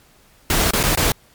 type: noise with dropouts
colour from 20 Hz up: pink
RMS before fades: -17 dBFS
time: 0.5-1.12 s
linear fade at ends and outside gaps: 2 ms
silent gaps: 0.708-0.734 / 0.831-0.836 / 0.952-0.973 s
effects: pink hiss -53 dBFS RMS until 1.34 s + MP3 96 kbps